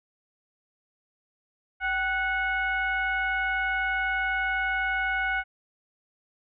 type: tone with frequency modulation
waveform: sine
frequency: 1480 Hz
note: F#6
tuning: in tune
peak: -24 dBFS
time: 1.8-5.44 s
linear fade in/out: 50 ms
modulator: 712 Hz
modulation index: 1
effects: none

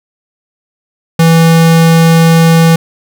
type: tone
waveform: square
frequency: 164.6 Hz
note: E3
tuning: 2 cents flat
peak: -4 dBFS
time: 1.19-2.76 s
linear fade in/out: 5 ms
effects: none

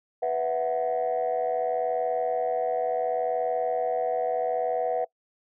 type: chord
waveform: sine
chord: B suspended fourth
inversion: none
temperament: equal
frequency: 493.9 / 659.3 / 740 Hz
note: B4 / E5 / F#5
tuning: 0 / 0 / 0 cents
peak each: -27 dBFS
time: 0.22-5.05 s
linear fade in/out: 10 ms
effects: noise-tail reverb RT60 0.1 s tail -23 dB re dry + tanh soft clip ceiling -18 dBFS

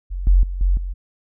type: tone with level steps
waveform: sine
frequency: 45.19 Hz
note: F#1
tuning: 40 cents flat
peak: -23 / -9 / -23 / -13 / -23 dBFS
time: 0.1-0.94 s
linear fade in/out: 20 ms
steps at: 0.27 / 0.43 / 0.61 / 0.77 s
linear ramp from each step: 2 ms
effects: none

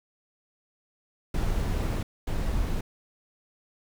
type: noise bursts at uneven times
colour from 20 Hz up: brown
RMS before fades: -27 dBFS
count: 2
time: 1.34-2.03 / 2.27-2.81 s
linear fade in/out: 5 ms
effects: none

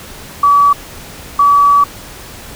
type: tone bursts at uneven times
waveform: sine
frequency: 1144 Hz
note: D6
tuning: 46 cents flat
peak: -5 dBFS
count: 2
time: 0.43-0.73 / 1.39-1.84 s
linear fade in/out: 5 ms
effects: pink hiss -32 dBFS RMS until 2.55 s

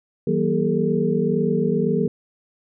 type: tone cluster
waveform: sine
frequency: 162.1 / 190.2 / 237.8 / 407.4 / 449.3 Hz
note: E3 / F#3 / A#3 / G#4 / A4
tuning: -29 / +48 / +35 / -33 / +36 cents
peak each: -24 dBFS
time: 0.27-2.08 s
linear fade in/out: 5 ms
effects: none

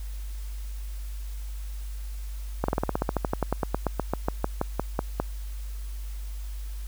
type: slowing click train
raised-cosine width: 1 ms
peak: -10 dBFS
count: 25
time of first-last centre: 2.64-5.2 s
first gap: 44 ms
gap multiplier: 1.07
effects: added 50 Hz sine -32 dBFS peak until 6.87 s + white hiss -51 dBFS RMS until 6.87 s

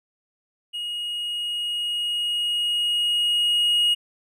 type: tone with level ramp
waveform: triangle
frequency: 2880 Hz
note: F#7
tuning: 47 cents flat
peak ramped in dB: -26 to -15 dBFS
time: 0.73-3.95 s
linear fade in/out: 20 ms
effects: none

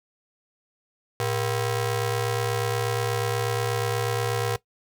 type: ring-modulated tone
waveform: sawtooth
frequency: 293.7 Hz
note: D4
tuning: in tune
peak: -17 dBFS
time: 1.2-4.56 s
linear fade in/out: 0 ms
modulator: 181 Hz
effects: noise-tail reverb RT60 0.1 s tail -18 dB re dry

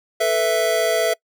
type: chord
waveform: square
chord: A suspended second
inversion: none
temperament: just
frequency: 440 / 495 / 660 Hz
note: A4 / B4 / E5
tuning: 0 / +4 / +2 cents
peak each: -24 / -25 / -19 dBFS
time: 0.2-1.14 s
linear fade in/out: 10 ms
effects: noise-tail reverb RT60 0.1 s tail -25 dB re dry

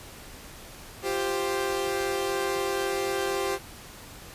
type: chord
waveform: sawtooth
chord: F suspended second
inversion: none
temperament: equal with one note detuned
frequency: 349.2 / 393.1 / 523.3 Hz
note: F4 / G4 / C5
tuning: 0 / +5 / 0 cents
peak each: -30 / -24 / -29 dBFS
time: 1.02-3.59 s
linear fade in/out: 50 ms
effects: pink hiss -45 dBFS RMS until 4.34 s + resampled to 32000 Hz

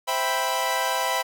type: chord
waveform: sawtooth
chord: C major seventh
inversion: none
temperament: equal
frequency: 523.3 / 659.3 / 784 / 987.8 Hz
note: C5 / E5 / G5 / B5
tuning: 0 / 0 / 0 / 0 cents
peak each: -27 / -26 / -25 / -22 dBFS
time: 0.07-1.23 s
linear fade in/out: 20 ms
effects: none

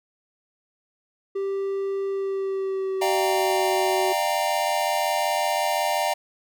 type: tone with pitch glide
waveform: triangle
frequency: 392 to 374.5 Hz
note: G4 to F#4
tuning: 0 to +21 cents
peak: -22 dBFS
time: 1.35-4.13 s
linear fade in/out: 10 ms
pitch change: -79 cents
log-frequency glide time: 2.09-3.67 s
type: chord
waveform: square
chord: G minor seventh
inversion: second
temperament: equal with one note detuned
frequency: 602.8 / 698.5 / 784 / 932.3 Hz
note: D5 / F5 / G5 / Bb5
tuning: +45 / 0 / 0 / 0 cents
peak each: -28 dBFS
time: 3.01-6.14 s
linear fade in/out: 10 ms
effects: none

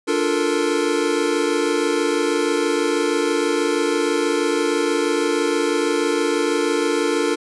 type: chord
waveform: square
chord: Bb major seventh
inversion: first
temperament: equal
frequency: 293.7 / 349.2 / 440 / 466.2 Hz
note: D4 / F4 / A4 / Bb4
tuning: 0 / 0 / 0 / 0 cents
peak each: -24 dBFS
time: 0.07-7.36 s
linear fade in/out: 20 ms
effects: resampled to 24000 Hz

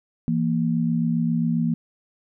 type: tone pair together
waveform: sine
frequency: 166.14 / 233.6 Hz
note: E3 / A#3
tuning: +14 / +4 cents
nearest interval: tritone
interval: 590 cents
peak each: -22 dBFS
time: 0.28-1.74 s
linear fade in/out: 0 ms
effects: none

